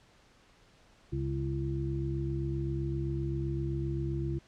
harmonic tone, 67.7 Hz, C#2, 40 cents flat, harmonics 1 / 2 / 3 / 5, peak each -36 / -33 / -44 / -36 dBFS, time 1.12-4.39 s, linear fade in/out 10 ms, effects pink hiss -62 dBFS RMS until 4.47 s + low-pass 6000 Hz 12 dB/octave

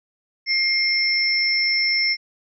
sine tone pair together, 2124 / 5352 Hz, C7 / E8, +25 / +25 cents, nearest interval octave + major third, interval 1600 cents, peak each -20 dBFS, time 0.46-2.17 s, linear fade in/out 50 ms, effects none

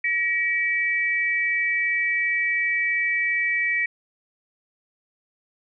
sine tone pair together, 1912.4 / 2300 Hz, A#6 / D7, +44 / -37 cents, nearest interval minor third, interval 319 cents, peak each -23 dBFS, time 0.04-3.86 s, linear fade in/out 5 ms, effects none

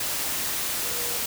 sine tone in noise, 480 Hz, B4, 49 cents flat, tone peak -39 dBFS, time 0.85-1.18 s, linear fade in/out 5 ms, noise white, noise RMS -28 dBFS, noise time 0-1.26 s, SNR -14 dB, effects none

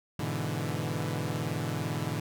sawtooth chord, E dominant seventh, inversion first, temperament equal, 103.83 / 123.47 / 146.83 / 164.81 Hz, G#2 / B2 / D3 / E3, 0 / 0 / 0 / 0 cents, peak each -33 / -32 / -31 / -32 dBFS, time 0.19-2.2 s, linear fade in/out 5 ms, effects none

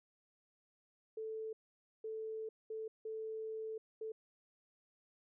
sine tone bursts at uneven times, 440 Hz, A4, in tune, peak -40 dBFS, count 5, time 1.17-1.53 / 2.04-2.49 / 2.7-2.88 / 3.05-3.78 / 4.01-4.12 s, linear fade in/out 5 ms, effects none

